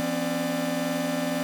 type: tone cluster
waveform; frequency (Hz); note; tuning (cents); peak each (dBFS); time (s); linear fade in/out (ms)
45% pulse; 171.2 / 251.3 / 273.2 / 594; F3 / B3 / C#4 / D5; -34 / +30 / -25 / +20; -34 / -30 / -31 / -30; 0-1.43; 0
effects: none